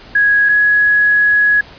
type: tone pair in turn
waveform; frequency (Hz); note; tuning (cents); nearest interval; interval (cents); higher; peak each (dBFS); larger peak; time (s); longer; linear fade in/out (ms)
sine; 1661.2 / 1676.6; G#6 / G#6; 0 / +16; unison; 16; second; -8; neither; 0.15-0.49 / 0.49-1.61; second; 5
effects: pink hiss -38 dBFS RMS until 1.78 s + resampled to 11025 Hz